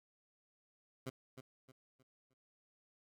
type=tone with echo; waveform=15% pulse; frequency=130.81 Hz; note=C3; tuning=in tune; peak=-34 dBFS; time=1.06-1.1 s; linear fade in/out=10 ms; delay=310 ms; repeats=4; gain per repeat=-9 dB; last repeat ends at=2.34 s; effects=none